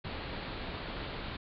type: low-pass noise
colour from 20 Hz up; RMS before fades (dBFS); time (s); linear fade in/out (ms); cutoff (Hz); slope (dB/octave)
pink; -40; 0.04-1.37; 10; 4500; 96
effects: none